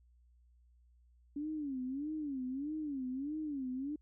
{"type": "tone with vibrato", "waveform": "sine", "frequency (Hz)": 281.2, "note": "C#4", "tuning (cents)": 25, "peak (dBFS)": -36, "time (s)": [1.36, 3.96], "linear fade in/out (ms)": 5, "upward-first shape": "sine", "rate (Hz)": 1.6, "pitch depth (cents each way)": 180, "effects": ["added 60 Hz sine -63 dBFS peak until 4.01 s"]}